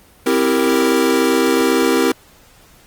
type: chord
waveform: square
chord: C dominant seventh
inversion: none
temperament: equal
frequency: 261.6 / 329.6 / 392 / 466.2 Hz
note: C4 / E4 / G4 / Bb4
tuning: 0 / 0 / 0 / 0 cents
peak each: -19 dBFS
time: 0.26-2.12 s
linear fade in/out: 5 ms
effects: pink hiss -48 dBFS RMS until 2.86 s + Opus 24 kbps